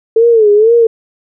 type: tone with vibrato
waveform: sine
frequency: 440 Hz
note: A4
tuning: in tune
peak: -4 dBFS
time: 0.16-0.87 s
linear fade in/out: 5 ms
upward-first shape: sine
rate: 2.1 Hz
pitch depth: 120 cents each way
effects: none